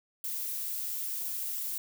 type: noise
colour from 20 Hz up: violet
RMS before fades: -35 dBFS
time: 0.24-1.78 s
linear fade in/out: 2 ms
effects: none